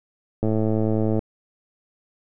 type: click train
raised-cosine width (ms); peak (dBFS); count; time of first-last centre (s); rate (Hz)
2; -10; 84; 0.43-1.191; 109
effects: none